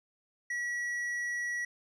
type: tone with tanh clipping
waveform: sine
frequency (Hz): 1930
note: B6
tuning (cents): -40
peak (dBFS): -33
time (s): 0.5-1.65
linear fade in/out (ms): 5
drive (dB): 7
effects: none